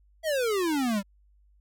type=exponential sweep; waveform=square; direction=down; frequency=666 to 190 Hz; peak=-25 dBFS; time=0.23-1.03 s; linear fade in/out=50 ms; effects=added 50 Hz sine -58 dBFS peak until 1.6 s